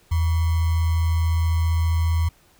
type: tone with sample-and-hold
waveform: sine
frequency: 82.3 Hz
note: E2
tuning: 2 cents flat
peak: -17 dBFS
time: 0.11-2.29 s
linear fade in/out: 10 ms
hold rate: 1050 Hz
effects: pink hiss -57 dBFS RMS until 2.59 s